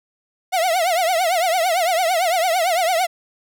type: tone with vibrato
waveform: 45% pulse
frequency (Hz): 698.5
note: F5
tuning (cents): 0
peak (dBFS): -16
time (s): 0.52-3.07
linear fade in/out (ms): 20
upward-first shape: triangle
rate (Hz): 8.9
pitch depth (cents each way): 180
effects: none